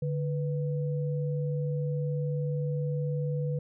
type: tone pair together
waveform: sine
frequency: 146.84 / 493.9 Hz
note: D3 / B4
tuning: 0 / 0 cents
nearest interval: octave + major sixth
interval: 2100 cents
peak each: -28 / -35 dBFS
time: 0.02-3.59 s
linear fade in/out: 5 ms
effects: none